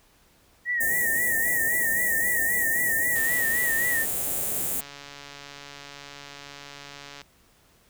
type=tone with vibrato; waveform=sine; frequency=1882 Hz; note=A#6; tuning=16 cents sharp; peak=-23 dBFS; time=0.65-4.06 s; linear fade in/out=50 ms; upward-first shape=sine; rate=3.8 Hz; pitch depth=75 cents each way
type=band-stop noise; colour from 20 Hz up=white; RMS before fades=-28 dBFS; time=0.8-4.81 s; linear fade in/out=10 ms; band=760 to 7000 Hz; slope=48 dB/octave
type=click train; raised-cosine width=0.2 ms; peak=-24 dBFS; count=577; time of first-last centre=3.16-7.216 s; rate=142 Hz
effects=pink hiss -60 dBFS RMS until 7.89 s